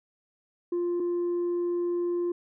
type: tone pair in turn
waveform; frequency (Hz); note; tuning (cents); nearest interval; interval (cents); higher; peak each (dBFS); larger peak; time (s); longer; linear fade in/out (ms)
sine; 349.2 / 349.2; F4 / F4; 0 / 0; unison; 0; neither; -23; neither; 0.72-1 / 1-2.32; second; 5
effects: tanh soft clip ceiling -24 dBFS